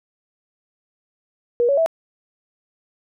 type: tone with pitch steps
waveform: sine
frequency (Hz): 478.7 / 559.5 / 653.9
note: A#4 / C#5 / E5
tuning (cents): +46 / +16 / -14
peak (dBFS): -14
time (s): 1.6-1.861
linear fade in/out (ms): 0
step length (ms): 87
effects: none